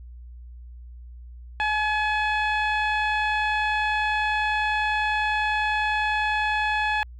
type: tone with low-pass filter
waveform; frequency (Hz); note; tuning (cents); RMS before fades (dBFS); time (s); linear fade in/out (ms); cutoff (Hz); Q
15% pulse; 850; G#5; +40; -24; 1.6-7.03; 0; 2500; 0.84
effects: added 60 Hz sine -39 dBFS peak until 7.19 s